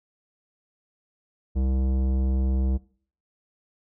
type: tone with tanh clipping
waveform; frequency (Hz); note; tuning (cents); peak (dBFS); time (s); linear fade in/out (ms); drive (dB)
sine; 65.41; C2; 0; -23; 1.55-2.78; 20; 15
effects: noise-tail reverb RT60 0.5 s tail -21 dB re dry